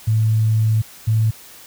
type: tone pair in turn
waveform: sine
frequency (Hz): 110 / 110.45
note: A2 / A2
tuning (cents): 0 / +7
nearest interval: unison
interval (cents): 7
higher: second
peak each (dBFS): -13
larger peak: neither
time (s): 0.07-0.82 / 1.07-1.31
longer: first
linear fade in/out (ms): 10
effects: white hiss -42 dBFS RMS until 1.66 s

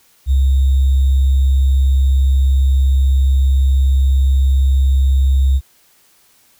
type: tone with sample-and-hold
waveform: sine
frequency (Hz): 67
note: C2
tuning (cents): +42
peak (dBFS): -9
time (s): 0.26-5.61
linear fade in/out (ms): 50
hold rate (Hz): 3675
effects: white hiss -53 dBFS RMS until 6.59 s

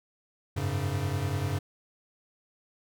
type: chord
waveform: square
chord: F# suspended second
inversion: none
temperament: equal with one note detuned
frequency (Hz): 92.5 / 102.63 / 138.59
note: F#2 / G#2 / C#3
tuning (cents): 0 / -20 / 0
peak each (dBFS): -33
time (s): 0.56-1.59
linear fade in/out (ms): 10
effects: none

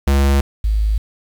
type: tone pair in turn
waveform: square / sine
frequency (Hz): 69.3 / 52.97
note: C#2 / G#1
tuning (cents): 0 / +35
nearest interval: perfect fourth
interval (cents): 465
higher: first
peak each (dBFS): -12 / -13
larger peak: first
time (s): 0.07-0.41 / 0.64-0.98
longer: neither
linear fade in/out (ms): 5
effects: 7-bit

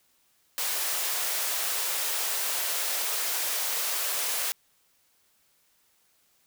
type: high-pass noise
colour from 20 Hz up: white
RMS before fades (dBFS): -29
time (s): 0.58-4.52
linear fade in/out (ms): 0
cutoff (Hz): 440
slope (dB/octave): 24
effects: white hiss -67 dBFS RMS until 6.46 s

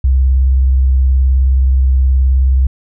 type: tone with vibrato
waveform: sine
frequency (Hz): 65.41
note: C2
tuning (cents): 0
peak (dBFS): -7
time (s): 0.04-2.67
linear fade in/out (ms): 5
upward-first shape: sine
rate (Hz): 19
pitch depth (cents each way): 55
effects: none

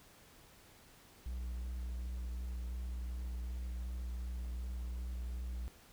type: tone with vibrato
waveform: triangle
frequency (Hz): 60.9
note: B1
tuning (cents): -24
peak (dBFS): -36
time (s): 1.26-5.68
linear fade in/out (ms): 0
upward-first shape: triangle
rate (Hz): 2.7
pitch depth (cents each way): 22
effects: pink hiss -61 dBFS RMS until 5.92 s

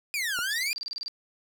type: exponential two-way sweep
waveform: sawtooth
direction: down then up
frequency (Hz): 2489 to 1368 to 2488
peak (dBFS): -24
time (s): 0.14-0.73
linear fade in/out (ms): 0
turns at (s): 0.39
type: click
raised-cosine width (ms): 1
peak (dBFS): -26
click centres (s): 0.389
type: tone bursts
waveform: sine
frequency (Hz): 4699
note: D8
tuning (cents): 0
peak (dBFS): -31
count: 12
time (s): 0.51-1.081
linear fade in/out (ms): 0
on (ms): 21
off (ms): 29
effects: none

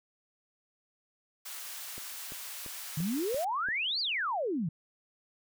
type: high-pass noise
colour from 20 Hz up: white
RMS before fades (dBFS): -42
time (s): 1.45-3.45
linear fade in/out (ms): 10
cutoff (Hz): 860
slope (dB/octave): 12
type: click train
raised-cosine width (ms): 2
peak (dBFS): -33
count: 6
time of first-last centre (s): 1.98-3.686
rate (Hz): 2.93
type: exponential two-way sweep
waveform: sine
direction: up then down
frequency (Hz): 146.83 to 4831 to 146.83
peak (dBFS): -29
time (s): 2.97-4.69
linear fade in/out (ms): 5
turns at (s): 4
effects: none

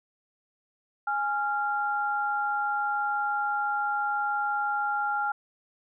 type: tone pair together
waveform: sine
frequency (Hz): 827.8 / 1387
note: G#5 / F6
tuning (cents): -6 / -12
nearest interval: major sixth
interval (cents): 894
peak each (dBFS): -28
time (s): 1.07-5.32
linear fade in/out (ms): 5
effects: none

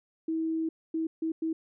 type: tone bursts at uneven times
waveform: sine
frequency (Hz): 322.7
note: E4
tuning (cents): -37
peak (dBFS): -27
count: 4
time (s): 0.28-0.69 / 0.94-1.07 / 1.22-1.32 / 1.42-1.53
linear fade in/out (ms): 5
effects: none

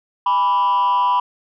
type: tone with frequency modulation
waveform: sine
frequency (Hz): 987.8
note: B5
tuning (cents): 0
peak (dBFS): -11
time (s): 0.26-1.2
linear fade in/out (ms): 5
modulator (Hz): 175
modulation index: 0.49
effects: tanh soft clip ceiling -13 dBFS

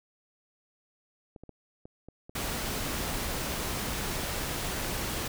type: clicks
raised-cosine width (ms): 2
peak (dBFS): -32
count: 10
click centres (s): 1.362 / 1.436 / 1.493 / 1.855 / 2.086 / 2.295 / 2.419 / 3.743 / 3.774 / 4.12
type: noise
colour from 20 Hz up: pink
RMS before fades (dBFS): -33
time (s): 2.35-5.28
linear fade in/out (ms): 5
effects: none

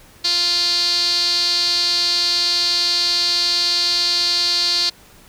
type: tone with band-pass filter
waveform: sawtooth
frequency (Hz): 349.2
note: F4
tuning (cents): 0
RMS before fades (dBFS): -18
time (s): 0.24-4.9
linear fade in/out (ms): 10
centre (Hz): 4400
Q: 9.5
effects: pink hiss -47 dBFS RMS until 5.28 s

